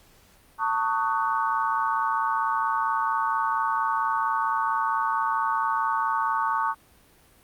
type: chord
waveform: sine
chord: D# half-diminished seventh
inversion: second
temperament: just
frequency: 896 / 1120.1 / 1244.5 / 1493.4 Hz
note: A5 / C#6 / D#6 / F#6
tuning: +31 / +18 / 0 / +16 cents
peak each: -26 / -26 / -30 / -32 dBFS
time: 0.58-6.75 s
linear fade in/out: 50 ms
effects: pink hiss -57 dBFS RMS until 7.43 s + Opus 48 kbps